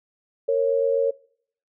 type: tone pair together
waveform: sine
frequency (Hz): 461.8 / 549.7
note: A#4 / C#5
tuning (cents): -16 / -15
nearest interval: minor third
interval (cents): 301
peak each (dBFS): -21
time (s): 0.48-1.11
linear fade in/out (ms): 10
effects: noise-tail reverb RT60 0.6 s tail -22 dB re dry